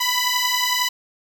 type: beating tone pair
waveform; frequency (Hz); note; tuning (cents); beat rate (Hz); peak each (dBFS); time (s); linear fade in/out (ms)
10% pulse; 987.8 / 998.8; B5 / B5; 0 / +19; 11; -13; 0-0.89; 10
effects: none